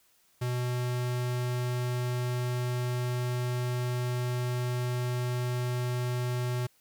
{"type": "tone", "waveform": "square", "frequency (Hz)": 123.7, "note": "B2", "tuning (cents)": 3, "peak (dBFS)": -29, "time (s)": [0.41, 6.67], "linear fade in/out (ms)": 10, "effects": ["white hiss -66 dBFS RMS until 6.8 s"]}